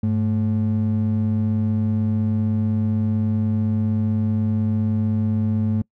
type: ring-modulated tone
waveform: triangle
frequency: 160.6 Hz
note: E3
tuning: 45 cents flat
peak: -12 dBFS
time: 0.03-5.82 s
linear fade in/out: 5 ms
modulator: 57.9 Hz
effects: noise-tail reverb RT60 0.1 s tail -26 dB re dry + tanh soft clip ceiling -10 dBFS